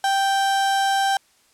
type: tone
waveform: 35% pulse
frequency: 784 Hz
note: G5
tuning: in tune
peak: -16 dBFS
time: 0.04-1.17 s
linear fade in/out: 2 ms
effects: white hiss -59 dBFS RMS until 1.53 s + low-pass 10000 Hz 12 dB/octave